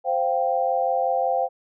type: chord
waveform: sine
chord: C suspended fourth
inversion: none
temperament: equal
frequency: 523.3 / 698.5 / 784 Hz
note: C5 / F5 / G5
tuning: 0 / 0 / 0 cents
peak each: -24 dBFS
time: 0.04-1.49 s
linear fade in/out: 50 ms
effects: none